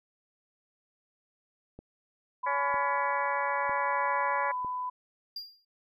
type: click train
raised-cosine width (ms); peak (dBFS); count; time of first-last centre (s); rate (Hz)
2; -32; 4; 1.79-4.647; 1.05
type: tone with tremolo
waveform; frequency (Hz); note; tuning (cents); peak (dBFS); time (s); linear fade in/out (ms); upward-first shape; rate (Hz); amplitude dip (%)
sine; 1000; B5; +21; -28; 2.43-4.9; 10; sine; 0.73; 30
type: harmonic tone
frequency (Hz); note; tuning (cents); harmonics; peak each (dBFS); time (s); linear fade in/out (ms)
282.1; C#4; +30; 2 / 3 / 4 / 5 / 6 / 7 / 8; -35 / -35 / -37 / -39 / -36 / -38 / -42; 2.46-4.52; 10
type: tone with exponential decay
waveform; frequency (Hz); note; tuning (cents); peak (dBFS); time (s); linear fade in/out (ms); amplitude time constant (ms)
triangle; 4795; D8; +35; -32; 5.36-5.65; 5; 63
effects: none